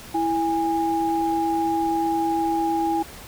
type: tone pair together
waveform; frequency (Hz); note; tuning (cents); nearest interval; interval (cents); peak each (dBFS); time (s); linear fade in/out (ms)
sine; 329.6 / 820; E4 / G#5; 0 / -22; octave + major third; 1578; -23 / -22; 0.14-3.03; 10
effects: pink hiss -41 dBFS RMS until 3.27 s